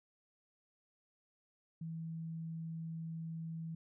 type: tone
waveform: sine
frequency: 163.1 Hz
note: E3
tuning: 18 cents flat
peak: -40 dBFS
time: 1.81-3.75 s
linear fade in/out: 5 ms
effects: none